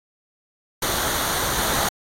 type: noise with comb filter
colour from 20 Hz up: pink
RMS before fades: -23 dBFS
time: 0.82-1.89 s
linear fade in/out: 5 ms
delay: 0.39 ms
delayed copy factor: -0.55
effects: AAC 48 kbps